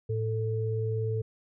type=tone pair together; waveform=sine; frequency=110.4 / 442.1 Hz; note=A2 / A4; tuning=+6 / +8 cents; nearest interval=2 octaves; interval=2402 cents; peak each=-28 / -32 dBFS; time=0.09-1.22 s; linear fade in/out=10 ms; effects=none